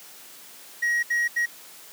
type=tone bursts at uneven times; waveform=triangle; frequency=1896 Hz; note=A#6; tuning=29 cents sharp; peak=-19 dBFS; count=3; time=0.82-1.03 / 1.1-1.28 / 1.36-1.46 s; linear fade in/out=10 ms; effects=white hiss -46 dBFS RMS until 1.92 s + high-pass 200 Hz 12 dB/octave